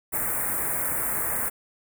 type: band-stop noise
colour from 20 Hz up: white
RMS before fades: -27 dBFS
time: 0.12-1.5 s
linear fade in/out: 20 ms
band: 2100 to 8400 Hz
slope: 48 dB/octave
effects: none